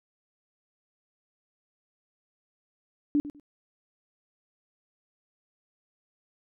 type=tone with echo; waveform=sine; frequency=291.9 Hz; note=D4; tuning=10 cents flat; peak=-20 dBFS; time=3.15-3.2 s; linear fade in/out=0 ms; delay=99 ms; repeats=2; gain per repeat=-14 dB; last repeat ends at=3.398 s; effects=none